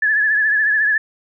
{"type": "tone with vibrato", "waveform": "sine", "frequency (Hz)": 1716, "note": "A6", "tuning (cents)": -44, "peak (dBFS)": -13, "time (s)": [0.02, 0.98], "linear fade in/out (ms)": 5, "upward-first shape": "triangle", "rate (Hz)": 14, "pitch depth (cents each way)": 69, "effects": []}